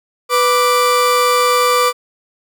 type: tone pair together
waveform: 40% pulse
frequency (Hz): 493.9 / 1176.2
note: B4 / D6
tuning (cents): 0 / +2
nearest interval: octave + minor third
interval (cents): 1502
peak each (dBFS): -14 / -12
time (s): 0.29-1.93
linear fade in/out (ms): 50
effects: none